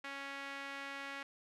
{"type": "tone with band-pass filter", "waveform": "sawtooth", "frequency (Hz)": 277.2, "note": "C#4", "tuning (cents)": 0, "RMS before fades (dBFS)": -45, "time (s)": [0.04, 1.23], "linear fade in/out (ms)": 5, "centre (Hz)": 2000, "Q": 1.5, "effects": []}